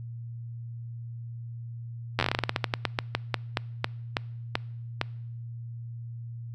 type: slowing click train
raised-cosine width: 0.3 ms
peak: -8 dBFS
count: 24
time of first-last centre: 2.19-5.014 s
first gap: 10 ms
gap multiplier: 1.19
effects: noise-tail reverb RT60 0.8 s tail -25 dB re dry + added 117 Hz sine -36 dBFS peak until 6.54 s